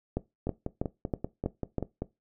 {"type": "two click trains", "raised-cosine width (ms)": 2, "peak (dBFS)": [-18, -15], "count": [9, 6], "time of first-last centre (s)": [[0.47, 2.02], [0.17, 1.783]], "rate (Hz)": [5.16, 3.1], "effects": ["noise-tail reverb RT60 0.2 s tail -18 dB re dry"]}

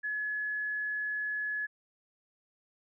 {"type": "tone", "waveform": "sine", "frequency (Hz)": 1700, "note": "G#6", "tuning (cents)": 40, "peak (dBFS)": -31, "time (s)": [0.03, 1.67], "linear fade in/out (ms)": 20, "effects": []}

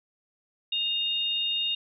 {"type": "tone pair together", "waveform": "sine", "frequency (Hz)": [2818, 3698], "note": ["F7", "A#7"], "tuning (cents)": [15, -15], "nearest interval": "perfect fourth", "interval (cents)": 470, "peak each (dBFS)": -28, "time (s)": [0.72, 1.75], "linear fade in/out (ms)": 5, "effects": []}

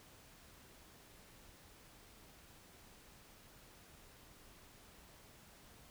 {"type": "silence", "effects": ["pink hiss -61 dBFS RMS until 5.9 s"]}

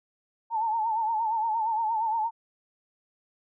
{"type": "tone with vibrato", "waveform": "sine", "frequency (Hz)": 890, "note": "A5", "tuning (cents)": 20, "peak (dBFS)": -24, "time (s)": [0.5, 2.31], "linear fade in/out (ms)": 50, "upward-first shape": "sine", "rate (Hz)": 8.6, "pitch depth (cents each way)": 76, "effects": []}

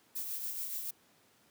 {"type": "noise with tremolo", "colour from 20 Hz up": "violet", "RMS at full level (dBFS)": -37, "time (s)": [0.15, 0.91], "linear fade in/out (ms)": 10, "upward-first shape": "sine", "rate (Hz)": 7, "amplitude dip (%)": 40, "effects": ["pink hiss -66 dBFS RMS until 1.5 s", "high-pass 150 Hz 12 dB/octave"]}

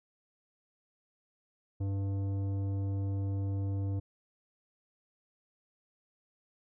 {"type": "tone with tanh clipping", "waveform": "sine", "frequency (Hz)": 98.3, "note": "G2", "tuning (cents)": 5, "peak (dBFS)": -32, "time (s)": [1.8, 4], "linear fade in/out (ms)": 10, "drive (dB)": 12, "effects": []}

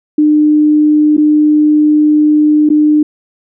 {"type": "tone with dropouts", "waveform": "sine", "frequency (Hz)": 301.7, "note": "D4", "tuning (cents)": 47, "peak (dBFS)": -5, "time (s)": [0.18, 3.03], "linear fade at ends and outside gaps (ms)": 5, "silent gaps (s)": [[1.168, 1.178], [2.691, 2.701]], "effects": []}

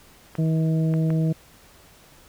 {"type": "clicks", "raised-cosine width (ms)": 0.5, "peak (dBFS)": -21, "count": 3, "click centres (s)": [0.353, 0.939, 1.104]}
{"type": "harmonic tone", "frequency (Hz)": 160, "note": "D#3", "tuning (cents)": 49, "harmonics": [1, 2, 3, 4], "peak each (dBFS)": [-19, -29, -34, -36], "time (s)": [0.38, 1.33], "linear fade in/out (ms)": 10}
{"effects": ["pink hiss -52 dBFS RMS until 2.28 s"]}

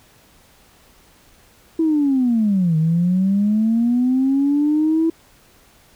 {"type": "linear two-way sweep", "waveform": "sine", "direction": "down then up", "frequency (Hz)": [329.6, 155.56, 329.6], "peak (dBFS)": -13, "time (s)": [1.79, 5.1], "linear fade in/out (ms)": 5, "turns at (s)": 2.77, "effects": ["tanh soft clip ceiling -9 dBFS", "pink hiss -52 dBFS RMS until 5.95 s"]}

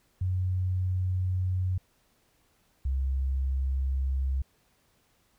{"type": "tone pair in turn", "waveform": "sine", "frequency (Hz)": [92.1, 66.57], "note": ["F#2", "C2"], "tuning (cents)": [-7, 31], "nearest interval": "tritone", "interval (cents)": 562, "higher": "first", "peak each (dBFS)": -25, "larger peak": "neither", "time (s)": [[0.21, 1.78], [2.85, 4.42]], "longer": "neither", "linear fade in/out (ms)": 5, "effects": ["pink hiss -68 dBFS RMS until 5.38 s"]}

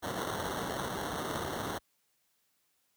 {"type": "noise with sample-and-hold", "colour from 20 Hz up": "blue", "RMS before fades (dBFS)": -36, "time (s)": [0.02, 1.79], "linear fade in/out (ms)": 20, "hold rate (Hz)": 2450, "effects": ["white hiss -75 dBFS RMS until 2.96 s", "high-pass 60 Hz 12 dB/octave"]}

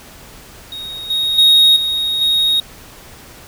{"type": "tone with level steps", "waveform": "triangle", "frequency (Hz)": 3752, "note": "A#7", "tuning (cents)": 11, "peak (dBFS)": [-24, -13, -5, -14, -10], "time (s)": [0.72, 2.6], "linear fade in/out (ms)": 2, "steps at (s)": [1.1, 1.38, 1.76, 2.21], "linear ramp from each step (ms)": 5, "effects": ["pink hiss -39 dBFS RMS until 3.47 s"]}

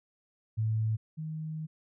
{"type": "tone pair in turn", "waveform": "sine", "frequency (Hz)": [110, 156.87], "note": ["A2", "D#3"], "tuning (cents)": [0, 14], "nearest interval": "tritone", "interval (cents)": 614, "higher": "second", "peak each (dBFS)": [-26, -34], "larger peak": "first", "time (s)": [[0.57, 0.97], [1.17, 1.67]], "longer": "second", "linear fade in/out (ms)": 20, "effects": []}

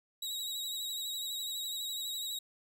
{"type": "tone with vibrato", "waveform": "sawtooth", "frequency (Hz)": 3840, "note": "B7", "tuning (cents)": -49, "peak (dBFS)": -33, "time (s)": [0.22, 2.39], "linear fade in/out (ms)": 5, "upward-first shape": "triangle", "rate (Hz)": 12, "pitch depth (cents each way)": 49, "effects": []}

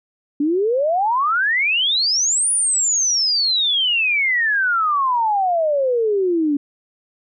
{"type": "exponential two-way sweep", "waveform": "sine", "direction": "up then down", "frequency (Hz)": [280, 9840, 280], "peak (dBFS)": -15, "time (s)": [0.4, 6.57], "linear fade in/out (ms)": 5, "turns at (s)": 2.51, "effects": []}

